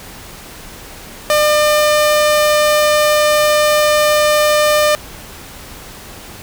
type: tone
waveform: sawtooth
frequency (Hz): 601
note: D5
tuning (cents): +40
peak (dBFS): -6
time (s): 1.3-4.95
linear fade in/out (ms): 0
effects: pink hiss -34 dBFS RMS until 6.42 s